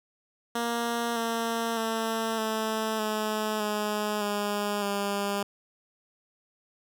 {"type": "tone with pitch steps", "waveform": "10% pulse", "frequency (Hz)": [234.7, 229.6, 224.6, 219.7, 215, 210.3, 205.7, 201.3], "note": ["A#3", "A#3", "A3", "A3", "A3", "G#3", "G#3", "G3"], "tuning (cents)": [12, -26, 36, -2, -40, 22, -16, 46], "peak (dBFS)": -19, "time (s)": [0.55, 5.43], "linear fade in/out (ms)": 5, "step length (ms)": 610, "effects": []}